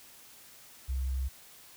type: tone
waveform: sine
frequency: 65.41 Hz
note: C2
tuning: in tune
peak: -29 dBFS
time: 0.88-1.29 s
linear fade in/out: 20 ms
effects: white hiss -54 dBFS RMS until 1.76 s